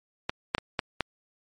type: clicks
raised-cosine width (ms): 0.3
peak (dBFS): -11 / -7 / -14 / -9 / -8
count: 5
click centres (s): 0.295 / 0.549 / 0.582 / 0.792 / 1.007
effects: MP3 48 kbps